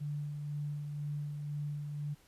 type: tone with tremolo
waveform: sine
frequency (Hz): 146.83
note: D3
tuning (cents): 0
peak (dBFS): -34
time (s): 0-2.15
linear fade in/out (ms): 20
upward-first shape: sine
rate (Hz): 2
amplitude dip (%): 35
effects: pink hiss -65 dBFS RMS until 2.27 s + resampled to 32000 Hz